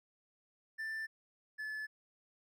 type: tone pair in turn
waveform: triangle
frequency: 1773 / 1728.5 Hz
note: A6 / A6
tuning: +13 / -31 cents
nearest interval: unison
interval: 44 cents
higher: first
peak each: -36 / -37 dBFS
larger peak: first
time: 0.78-1.07 / 1.58-1.87 s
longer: neither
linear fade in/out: 20 ms
effects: none